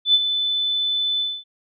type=tone with ADSR envelope; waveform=sine; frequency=3508 Hz; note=A7; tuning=6 cents flat; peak=-10 dBFS; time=0.05-1.44 s; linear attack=92 ms; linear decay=40 ms; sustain=-9 dB; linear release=240 ms; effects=none